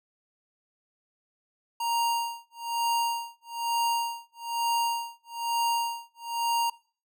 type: tone with tremolo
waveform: square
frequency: 934 Hz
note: A#5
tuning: 3 cents sharp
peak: -24 dBFS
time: 1.8-6.7 s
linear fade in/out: 5 ms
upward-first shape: sine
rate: 1.1 Hz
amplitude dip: 100%
effects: noise-tail reverb RT60 0.4 s tail -21 dB re dry